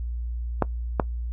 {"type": "clicks", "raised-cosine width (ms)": 1, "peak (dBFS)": -5, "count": 2, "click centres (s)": [0.623, 0.998], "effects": ["noise-tail reverb RT60 0.1 s tail -20 dB re dry", "added 59 Hz sine -27 dBFS peak until 1.32 s"]}